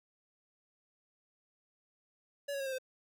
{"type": "tone with pitch steps", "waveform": "square", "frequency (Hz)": [568, 555, 542.4, 530, 517.9], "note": ["C#5", "C#5", "C#5", "C5", "C5"], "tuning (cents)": [42, 2, -38, 22, -18], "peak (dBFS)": -36, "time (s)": [2.48, 2.785], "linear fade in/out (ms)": 10, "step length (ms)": 61, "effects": []}